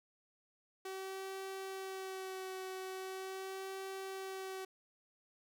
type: tone with vibrato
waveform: sawtooth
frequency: 380.5 Hz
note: F#4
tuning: 48 cents sharp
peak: -38 dBFS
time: 0.85-4.65 s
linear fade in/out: 5 ms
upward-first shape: sine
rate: 0.41 Hz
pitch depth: 19 cents each way
effects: 13-bit